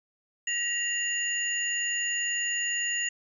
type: tone cluster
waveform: sine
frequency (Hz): 1911 / 2791 / 6870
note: A#6 / F7 / A8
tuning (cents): +43 / -2 / -42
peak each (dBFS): -31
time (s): 0.47-3.09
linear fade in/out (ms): 5
effects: none